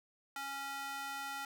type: tone with high-pass filter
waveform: square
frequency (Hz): 276.5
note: C#4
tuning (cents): -4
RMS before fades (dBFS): -42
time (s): 0.36-1.45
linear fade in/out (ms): 2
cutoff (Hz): 1100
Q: 1.9
effects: none